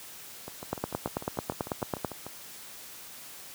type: two click trains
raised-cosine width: 1 ms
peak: -24 / -14 dBFS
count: 13 / 13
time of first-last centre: 0.48-2.266 / 0.73-2.047 s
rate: 6.72 / 9.11 Hz
effects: white hiss -46 dBFS RMS until 3.54 s + high-pass 80 Hz 12 dB/octave